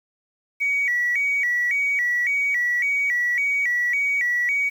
sine tone with vibrato, 2093 Hz, C7, in tune, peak -18 dBFS, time 0.6-4.7 s, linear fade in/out 20 ms, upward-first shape square, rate 1.8 Hz, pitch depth 130 cents each way, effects tanh soft clip ceiling -14 dBFS + 8-bit

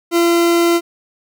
40% pulse tone, 341.1 Hz, F4, 41 cents flat, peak -10 dBFS, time 0.11-0.81 s, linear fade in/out 50 ms, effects none

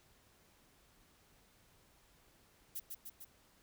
violet noise with echo, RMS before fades -42 dBFS, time 2.75-2.8 s, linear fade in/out 10 ms, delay 150 ms, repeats 3, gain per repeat -3 dB, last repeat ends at 3.25 s, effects pink hiss -68 dBFS RMS until 3.62 s

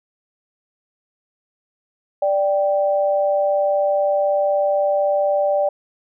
sine tone pair together, 587.3 / 783.3 Hz, D5 / G5, 0 / -2 cents, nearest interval perfect fourth, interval 498 cents, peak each -16 / -22 dBFS, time 2.22-5.69 s, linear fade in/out 5 ms, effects none

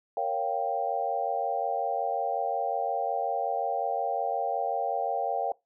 sine chord, G half-diminished seventh, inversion first, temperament equal, 466.2 / 554.4 / 698.5 / 784 Hz, Bb4 / Db5 / F5 / G5, 0 / 0 / 0 / 0 cents, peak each -35 / -33 / -31 / -30 dBFS, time 0.17-5.52 s, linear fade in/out 2 ms, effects noise-tail reverb RT60 0.2 s tail -22 dB re dry

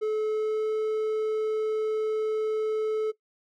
triangle tone with pitch glide, 431.3 to 434 Hz, A4 to A4, -35 to -24 cents, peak -22 dBFS, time 0.01-3.12 s, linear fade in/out 20 ms, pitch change +11 cents, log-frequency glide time 0.29-0.71 s, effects noise-tail reverb RT60 0.1 s tail -18 dB re dry

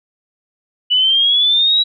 sine exponential sweep, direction up, 2951 to 3902 Hz, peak -10 dBFS, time 0.9-1.84 s, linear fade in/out 20 ms, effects none

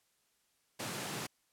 pink high-pass noise, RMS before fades -40 dBFS, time 0.79-1.27 s, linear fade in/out 10 ms, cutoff 110 Hz, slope 48 dB/octave, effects white hiss -75 dBFS RMS until 1.52 s + low-pass 12000 Hz 12 dB/octave

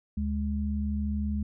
sine tone pair together, 73.6 / 208.2 Hz, D2 / G#3, +4 / +5 cents, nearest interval octave + tritone, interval 1801 cents, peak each -29 / -30 dBFS, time 0.17-1.43 s, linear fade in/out 5 ms, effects none

